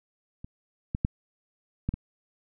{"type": "clicks", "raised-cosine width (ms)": 5, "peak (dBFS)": [-27, -16, -11, -14, -19], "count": 5, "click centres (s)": [0.445, 0.949, 1.049, 1.89, 1.94], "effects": []}